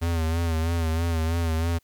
square tone with vibrato, 82.41 Hz, E2, in tune, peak -23 dBFS, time 0.01-1.79 s, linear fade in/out 20 ms, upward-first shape sine, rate 3.1 Hz, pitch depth 55 cents each way, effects white hiss -68 dBFS RMS until 1.83 s

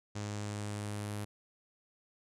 sawtooth tone with low-pass filter sweep, 103.83 Hz, G#2, in tune, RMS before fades -39 dBFS, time 0.15-1.25 s, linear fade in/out 10 ms, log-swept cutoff 6900 to 11000 Hz, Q 2.6, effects none

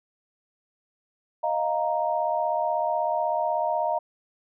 sine chord, Eb suspended second, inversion none, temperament equal, 622.3 / 698.5 / 932.3 Hz, Eb5 / F5 / Bb5, 0 / 0 / 0 cents, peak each -27 dBFS, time 1.43-3.99 s, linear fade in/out 10 ms, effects none

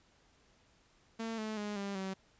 sawtooth tone with pitch steps, 226.1 / 216.8 / 207.8 / 199.23 / 191.01 Hz, A3 / A3 / G#3 / G3 / G3, +47 / -25 / +1 / +28 / -45 cents, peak -33 dBFS, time 1.19-2.14 s, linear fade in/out 10 ms, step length 190 ms, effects pink hiss -68 dBFS RMS until 2.39 s + resampled to 16000 Hz

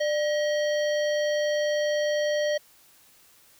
harmonic tone with a mistuned harmonic, 635 Hz, D#5, 35 cents sharp, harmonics 1 / 3 / 5 / 7 / 9, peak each -23 / -33 / -37 / -40 / -42 dBFS, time 0-2.58 s, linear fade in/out 10 ms, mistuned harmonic 1, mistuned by -110 cents, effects white hiss -57 dBFS RMS until 3.59 s

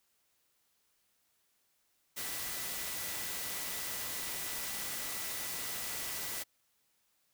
sine tone in noise, 1975.5 Hz, B6, in tune, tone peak -50 dBFS, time 2.16-6.44 s, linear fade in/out 20 ms, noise white, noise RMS -39 dBFS, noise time 2.16-6.44 s, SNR -14 dB, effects white hiss -75 dBFS RMS until 7.33 s

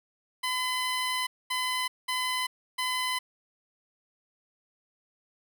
15% pulse tone bursts at uneven times, 1014 Hz, B5, 45 cents sharp, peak -21 dBFS, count 4, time 0.43-1.27 / 1.5-1.88 / 2.08-2.47 / 2.78-3.19 s, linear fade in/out 10 ms, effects none

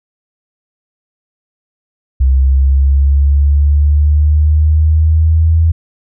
sine linear sweep, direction up, 65.41 to 82 Hz, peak -6 dBFS, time 2.2-5.72 s, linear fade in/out 10 ms, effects none

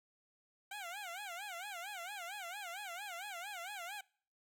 15% pulse tone with vibrato, 754 Hz, F#5, 32 cents sharp, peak -37 dBFS, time 0.71-4.01 s, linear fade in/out 5 ms, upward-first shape sine, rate 4.4 Hz, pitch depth 190 cents each way, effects noise-tail reverb RT60 0.5 s tail -24 dB re dry

